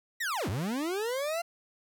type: linear two-way sweep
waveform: 40% pulse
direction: down then up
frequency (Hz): 1975.5 to 82.41 to 697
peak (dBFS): -29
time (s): 0.2-1.42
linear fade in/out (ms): 10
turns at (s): 0.49
effects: none